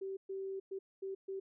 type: tone bursts at uneven times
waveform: sine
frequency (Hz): 386.4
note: G4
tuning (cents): -25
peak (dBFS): -38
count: 5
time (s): 0.01-0.17 / 0.29-0.6 / 0.71-0.79 / 1.02-1.15 / 1.28-1.4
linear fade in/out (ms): 10
effects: none